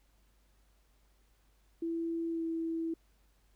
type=tone with pitch glide; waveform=sine; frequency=332.2 to 328 Hz; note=E4 to E4; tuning=+13 to -9 cents; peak=-32 dBFS; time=1.82-2.94 s; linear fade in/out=5 ms; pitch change=-22 cents; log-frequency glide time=2.3-2.43 s; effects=added 50 Hz sine -66 dBFS peak until 3.55 s + pink hiss -73 dBFS RMS until 3.55 s